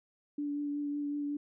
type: tone with vibrato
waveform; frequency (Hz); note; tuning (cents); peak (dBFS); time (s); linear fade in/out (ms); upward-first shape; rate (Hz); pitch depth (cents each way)
sine; 290; D4; -22; -32; 0.38-1.37; 5; triangle; 5.4; 16
effects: none